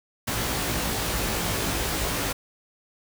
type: noise with comb filter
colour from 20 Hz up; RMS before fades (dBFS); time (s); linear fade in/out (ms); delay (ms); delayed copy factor
pink; -27; 0.27-2.33; 10; 18; +0.95
effects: none